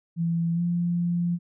sine tone with pitch glide, 167.8 to 173.22 Hz, E3 to F3, +31 to -14 cents, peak -22 dBFS, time 0.16-1.39 s, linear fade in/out 50 ms, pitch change +55 cents, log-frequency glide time 0.54-0.61 s, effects none

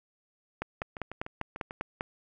two click trains, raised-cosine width 0.5 ms, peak -24 / -17 dBFS, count 7 / 8, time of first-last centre 0.82-1.709 / 0.62-2.009 s, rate 6.75 / 5.04 Hz, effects none

